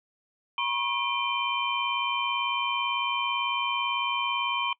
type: tone cluster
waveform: sine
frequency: 964 / 1082 / 2390 / 3087 Hz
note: B5 / C#6 / D7 / G7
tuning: -42 / -42 / +30 / -27 cents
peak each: -31 dBFS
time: 0.58-4.73 s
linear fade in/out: 2 ms
effects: noise-tail reverb RT60 0.1 s tail -24 dB re dry